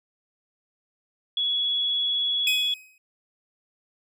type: tone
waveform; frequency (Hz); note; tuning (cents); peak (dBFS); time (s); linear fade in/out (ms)
sine; 3371; G#7; +25; -22; 1.37-2.74; 2
type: tone with exponential decay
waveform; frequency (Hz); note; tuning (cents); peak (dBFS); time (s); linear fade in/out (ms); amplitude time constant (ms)
45% pulse; 2526; D#7; +26; -20; 2.47-2.98; 2; 110
effects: none